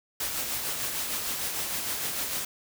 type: noise with tremolo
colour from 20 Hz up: white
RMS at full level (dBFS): -30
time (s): 0.2-2.45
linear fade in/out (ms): 5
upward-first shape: sine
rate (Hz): 6.6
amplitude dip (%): 35
effects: none